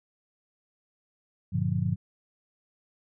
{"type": "chord", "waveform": "sine", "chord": "G minor seventh", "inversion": "none", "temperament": "just", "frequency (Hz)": [98, 117.6, 147, 176.4], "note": ["G2", "Bb2", "D3", "F3"], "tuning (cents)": [0, 16, 2, 18], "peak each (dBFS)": -30, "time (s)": [1.52, 1.96], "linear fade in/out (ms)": 20, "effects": []}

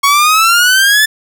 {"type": "exponential sweep", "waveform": "sawtooth", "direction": "up", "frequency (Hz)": [1106, 1760], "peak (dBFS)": -3, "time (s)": [0.03, 1.06], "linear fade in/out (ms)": 10, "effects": []}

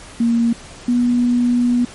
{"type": "tone pair in turn", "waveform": "sine", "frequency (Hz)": [233.2, 243.1], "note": ["A#3", "B3"], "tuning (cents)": [1, -27], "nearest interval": "minor second", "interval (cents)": 72, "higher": "second", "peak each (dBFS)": -12, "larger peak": "neither", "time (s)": [[0.2, 0.53], [0.88, 1.85]], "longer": "second", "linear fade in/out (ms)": 5, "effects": ["pink hiss -38 dBFS RMS until 1.94 s", "MP3 48 kbps"]}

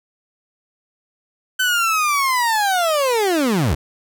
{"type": "linear sweep", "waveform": "30% pulse", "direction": "down", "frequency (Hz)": [1528, 58.6], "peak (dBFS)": -13, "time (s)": [1.59, 3.75], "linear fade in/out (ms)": 10, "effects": []}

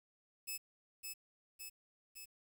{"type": "tone with echo", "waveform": "5% pulse", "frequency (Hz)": 2600, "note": "E7", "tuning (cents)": -24, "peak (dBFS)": -31, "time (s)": [0.47, 0.58], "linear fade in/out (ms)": 20, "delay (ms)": 560, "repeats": 3, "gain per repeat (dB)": -3, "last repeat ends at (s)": 2.26, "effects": ["10-bit"]}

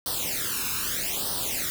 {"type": "noise with flanger", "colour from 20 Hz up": "white", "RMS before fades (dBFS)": -29, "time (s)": [0.06, 1.7], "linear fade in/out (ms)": 0, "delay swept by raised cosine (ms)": [0.21, 0.78], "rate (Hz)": 0.8, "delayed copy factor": 0.85, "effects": []}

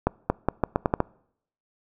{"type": "accelerating click train", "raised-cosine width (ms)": 1, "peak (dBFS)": -6, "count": 8, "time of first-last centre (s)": [0.07, 1.004], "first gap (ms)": 230, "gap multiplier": 0.81, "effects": ["noise-tail reverb RT60 0.7 s tail -25 dB re dry"]}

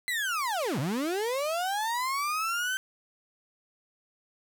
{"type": "linear two-way sweep", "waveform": "35% pulse", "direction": "down then up", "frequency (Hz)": [2047, 119.3, 1552], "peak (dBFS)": -26, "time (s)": [0.08, 2.77], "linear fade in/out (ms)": 0, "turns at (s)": 0.79, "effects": []}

